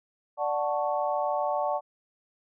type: chord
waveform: sine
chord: D major seventh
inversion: none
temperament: equal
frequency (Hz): 587.3 / 740 / 880 / 1108.7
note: D5 / F#5 / A5 / C#6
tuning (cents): 0 / 0 / 0 / 0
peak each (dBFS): -29 / -30 / -31 / -34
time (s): 0.37-1.81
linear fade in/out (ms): 50
effects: none